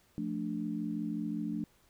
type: chord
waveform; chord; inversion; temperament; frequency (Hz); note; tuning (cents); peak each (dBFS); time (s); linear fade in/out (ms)
sine; D minor; first; equal; 174.61 / 220 / 293.7; F3 / A3 / D4; 0 / 0 / 0; -39 / -36 / -37; 0.18-1.64; 0
effects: pink hiss -67 dBFS RMS until 1.89 s